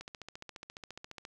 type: click train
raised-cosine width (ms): 0.2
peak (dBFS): -27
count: 19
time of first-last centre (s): 0.01-1.251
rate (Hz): 14.5
effects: none